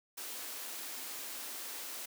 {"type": "high-pass noise", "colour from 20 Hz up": "white", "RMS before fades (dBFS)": -43, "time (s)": [0.17, 2.06], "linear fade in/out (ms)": 10, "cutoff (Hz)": 230, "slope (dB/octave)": 96, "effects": []}